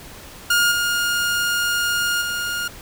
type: tone with level steps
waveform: sawtooth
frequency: 1419 Hz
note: F6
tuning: 27 cents sharp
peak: -11 / -15 / -19 dBFS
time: 0.5-2.68 s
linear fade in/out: 5 ms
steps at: 0.71 / 2.21 s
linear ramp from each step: 10 ms
effects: pink hiss -40 dBFS RMS until 2.81 s